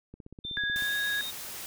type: click train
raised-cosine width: 3 ms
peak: -32 dBFS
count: 12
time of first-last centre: 0.14-0.823 s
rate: 16.1 Hz
type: tone with pitch glide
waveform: sine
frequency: 3573 to 3710 Hz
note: A7 to A#7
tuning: +26 to -9 cents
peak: -34 dBFS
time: 0.44-1.31 s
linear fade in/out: 10 ms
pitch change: +65 cents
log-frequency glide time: 0.74-1 s
type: tone with vibrato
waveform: sine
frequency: 1661.2 Hz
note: G#6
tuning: in tune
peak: -28 dBFS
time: 0.57-1.21 s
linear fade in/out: 0 ms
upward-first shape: triangle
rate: 8.4 Hz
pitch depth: 8 cents each way
type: noise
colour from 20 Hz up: white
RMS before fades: -40 dBFS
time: 0.76-1.66 s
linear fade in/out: 0 ms
effects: none